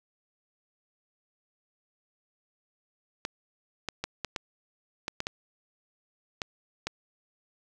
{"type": "clicks", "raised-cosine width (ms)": 0.2, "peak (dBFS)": -14, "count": 10, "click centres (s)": [3.251, 3.887, 4.04, 4.247, 4.362, 5.081, 5.204, 5.269, 6.418, 6.87], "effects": []}